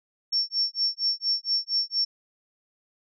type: tone with tremolo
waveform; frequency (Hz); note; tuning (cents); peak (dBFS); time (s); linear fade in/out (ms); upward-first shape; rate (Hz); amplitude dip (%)
sine; 5450; F8; -43; -20; 0.32-2.05; 10; sine; 4.3; 100
effects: none